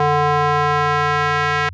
square tone with band-pass filter sweep, 147.7 Hz, D3, 10 cents sharp, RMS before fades -17 dBFS, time 0-1.69 s, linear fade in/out 2 ms, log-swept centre 860 to 1700 Hz, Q 1.5, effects added 90 Hz sine -32 dBFS peak until 1.73 s + resampled to 16000 Hz

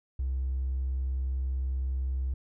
sine tone with hard clipping, 65.41 Hz, C2, in tune, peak -28 dBFS, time 0.19-2.34 s, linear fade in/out 5 ms, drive 1 dB, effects none

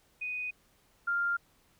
sine tone pair in turn, 2489 / 1396.9 Hz, D#7 / F6, 0 / 0 cents, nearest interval minor seventh, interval 1000 cents, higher first, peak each -33 / -27 dBFS, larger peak second, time 0.21-0.51 / 1.07-1.37 s, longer neither, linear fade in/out 10 ms, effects pink hiss -67 dBFS RMS until 1.79 s

